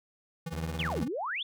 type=tone with tremolo; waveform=square; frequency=164.81 Hz; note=E3; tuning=in tune; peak=-32 dBFS; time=0.46-1.08 s; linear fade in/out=5 ms; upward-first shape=triangle; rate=18 Hz; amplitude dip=100%
type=tone; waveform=sawtooth; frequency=79.8 Hz; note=D#2; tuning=44 cents sharp; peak=-31 dBFS; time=0.52-1.04 s; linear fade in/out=10 ms
type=exponential two-way sweep; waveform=sine; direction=down then up; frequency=3654 to 204.1 to 3654 Hz; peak=-31 dBFS; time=0.79-1.43 s; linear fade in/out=5 ms; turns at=1.03 s
effects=none